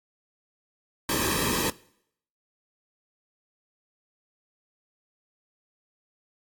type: noise with comb filter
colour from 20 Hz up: pink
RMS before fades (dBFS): -26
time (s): 1.09-1.7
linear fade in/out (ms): 2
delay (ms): 1.4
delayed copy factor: -0.95
effects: noise-tail reverb RT60 0.7 s tail -22 dB re dry + AAC 64 kbps